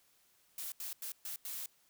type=noise bursts at uneven times; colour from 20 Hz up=blue; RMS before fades=-42 dBFS; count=5; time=0.58-0.72 / 0.8-0.93 / 1.02-1.12 / 1.25-1.36 / 1.45-1.66 s; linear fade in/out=2 ms; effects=white hiss -70 dBFS RMS until 1.89 s